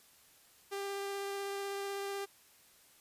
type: tone with vibrato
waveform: sawtooth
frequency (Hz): 397.3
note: G4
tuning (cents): +23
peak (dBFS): -33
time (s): 0.71-2.26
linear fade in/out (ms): 20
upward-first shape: sine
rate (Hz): 16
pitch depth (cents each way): 8
effects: white hiss -63 dBFS RMS until 3 s + resampled to 32000 Hz